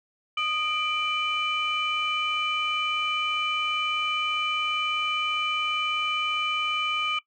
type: tone cluster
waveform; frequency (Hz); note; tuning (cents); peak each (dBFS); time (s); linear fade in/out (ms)
sine; 1238 / 2359 / 3003; D#6 / D7 / F#7; -9 / +7 / +25; -28; 0.37-7.19; 5
effects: noise-tail reverb RT60 0.1 s tail -19 dB re dry + tanh soft clip ceiling -17 dBFS